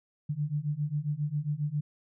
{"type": "beating tone pair", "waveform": "sine", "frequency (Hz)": [144.3, 151.7], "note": ["D3", "D#3"], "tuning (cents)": [-30, -44], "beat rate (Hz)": 7.4, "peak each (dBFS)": [-32, -31], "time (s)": [0.29, 1.81], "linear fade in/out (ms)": 10, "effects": []}